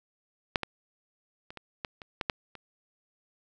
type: clicks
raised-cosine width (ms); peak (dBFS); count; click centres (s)
0.3; -8 / -15 / -27 / -25 / -17 / -27 / -14 / -10 / -28; 9; 0.558 / 0.633 / 1.505 / 1.573 / 1.848 / 2.018 / 2.212 / 2.298 / 2.553
effects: none